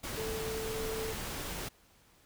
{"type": "tone in noise", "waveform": "sine", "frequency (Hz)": 442, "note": "A4", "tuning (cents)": 8, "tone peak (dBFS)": -36, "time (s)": [0.17, 1.13], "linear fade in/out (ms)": 10, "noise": "pink", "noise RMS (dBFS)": -39, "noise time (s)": [0.03, 1.69], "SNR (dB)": 0, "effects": ["pink hiss -64 dBFS RMS until 2.25 s"]}